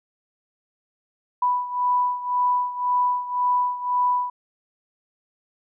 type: beating tone pair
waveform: sine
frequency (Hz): 987.8 / 989.7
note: B5 / B5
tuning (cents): 0 / +3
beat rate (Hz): 1.9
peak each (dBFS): -21 / -25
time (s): 1.42-4.3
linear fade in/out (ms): 5
effects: none